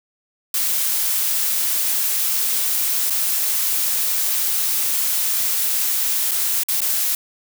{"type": "noise with dropouts", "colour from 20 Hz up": "blue", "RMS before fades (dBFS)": -20, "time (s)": [0.54, 7.15], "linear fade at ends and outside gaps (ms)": 2, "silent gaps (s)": [[3.1, 3.104], [6.311, 6.315], [6.635, 6.685], [6.806, 6.816]], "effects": []}